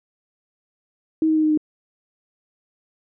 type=tone with pitch steps; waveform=sine; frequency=317.3 / 314.4 / 311.5 / 308.6 / 305.8 Hz; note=D#4 / D#4 / D#4 / D#4 / D#4; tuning=+34 / +18 / +2 / -14 / -30 cents; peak=-15 dBFS; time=1.22-1.575 s; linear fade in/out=2 ms; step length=71 ms; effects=none